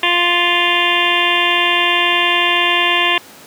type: harmonic tone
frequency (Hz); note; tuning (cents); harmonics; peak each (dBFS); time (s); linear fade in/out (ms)
349.2; F4; 0; 1 / 2 / 3 / 5 / 6 / 7 / 8 / 9 / 10; -23 / -23 / -19 / -20 / -21 / -21 / -18 / -21 / -23; 0.03-3.18; 2
effects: pink hiss -39 dBFS RMS until 3.46 s + high-pass 200 Hz 12 dB/octave